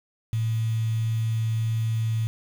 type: tone with quantisation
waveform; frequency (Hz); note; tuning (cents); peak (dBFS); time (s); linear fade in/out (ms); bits
sine; 112.3; A2; +36; -22; 0.33-2.27; 0; 7
effects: none